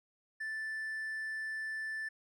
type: tone with hard clipping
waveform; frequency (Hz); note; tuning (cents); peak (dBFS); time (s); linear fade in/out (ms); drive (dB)
triangle; 1760; A6; 0; -37; 0.4-2.09; 10; 5
effects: none